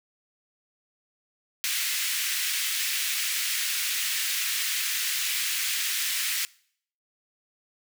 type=high-pass noise; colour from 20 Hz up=pink; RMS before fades=-28 dBFS; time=1.64-6.45 s; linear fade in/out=0 ms; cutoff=1900 Hz; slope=24 dB/octave; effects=noise-tail reverb RT60 0.6 s tail -23 dB re dry